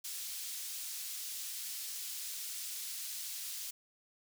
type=high-pass noise; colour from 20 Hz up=pink; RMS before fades=-42 dBFS; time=0.04-3.71 s; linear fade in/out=10 ms; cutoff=4700 Hz; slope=12 dB/octave; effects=none